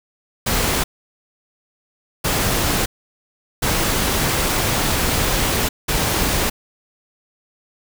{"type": "noise bursts at uneven times", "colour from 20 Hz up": "pink", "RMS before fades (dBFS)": -19, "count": 4, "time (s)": [[0.46, 0.84], [2.24, 2.86], [3.62, 5.69], [5.88, 6.5]], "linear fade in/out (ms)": 10, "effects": []}